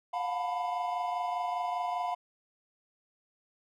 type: tone cluster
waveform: triangle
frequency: 709 / 734 / 895 / 995 Hz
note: F5 / F#5 / A5 / B5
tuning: +26 / -14 / +29 / +13 cents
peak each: -31 / -39 / -38 / -33 dBFS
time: 0.13-2.15 s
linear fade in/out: 10 ms
effects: none